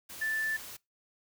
sine tone in noise, 1760 Hz, A6, in tune, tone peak -29 dBFS, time 0.21-0.57 s, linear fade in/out 10 ms, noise white, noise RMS -45 dBFS, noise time 0.09-0.77 s, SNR +13 dB, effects noise-tail reverb RT60 0.2 s tail -23 dB re dry

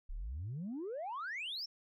sine exponential sweep, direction up, 30.36 to 5588 Hz, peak -37 dBFS, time 0.09-1.66 s, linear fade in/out 10 ms, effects tanh soft clip ceiling -36 dBFS

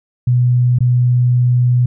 sine tone with dropouts, 123.47 Hz, B2, in tune, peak -9 dBFS, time 0.27-1.86 s, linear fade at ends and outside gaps 5 ms, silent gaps 0.787-0.805 s, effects none

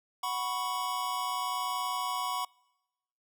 square chord, F# suspended fourth, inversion none, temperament equal, 740 / 987.8 / 1108.7 Hz, F#5 / B5 / C#6, 0 / 0 / 0 cents, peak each -39 / -35 / -35 dBFS, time 0.23-2.45 s, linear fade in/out 5 ms, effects noise-tail reverb RT60 1.0 s tail -26 dB re dry

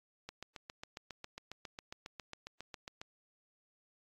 click train, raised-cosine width 0.2 ms, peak -27 dBFS, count 21, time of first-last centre 0.29-3.015 s, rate 7.34 Hz, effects AAC 32 kbps

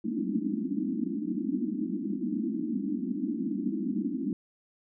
pink band-pass noise, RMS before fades -31 dBFS, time 0.04-4.33 s, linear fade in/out 2 ms, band 190 to 330 Hz, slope 96 dB/octave, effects none

